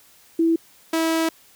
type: tone pair in turn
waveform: sine / sawtooth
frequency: 329.6 / 325.1 Hz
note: E4 / E4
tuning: 0 / -24 cents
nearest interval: unison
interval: 24 cents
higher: first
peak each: -15 / -15 dBFS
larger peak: neither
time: 0.39-0.56 / 0.93-1.29 s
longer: second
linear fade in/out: 5 ms
effects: white hiss -53 dBFS RMS until 1.55 s